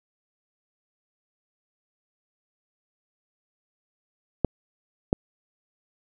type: clicks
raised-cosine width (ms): 2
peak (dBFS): -6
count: 2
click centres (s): 4.447 / 5.129
effects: none